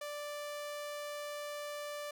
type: tone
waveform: sawtooth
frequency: 587.3 Hz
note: D5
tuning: in tune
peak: -36 dBFS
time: 0.01-2.11 s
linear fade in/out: 5 ms
effects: none